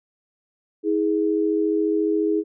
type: tone pair together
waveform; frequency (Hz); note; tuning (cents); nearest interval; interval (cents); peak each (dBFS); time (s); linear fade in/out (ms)
sine; 321.4 / 415.7; E4 / G#4; -44 / +2; major third; 446; -21; 0.83-2.44; 50
effects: none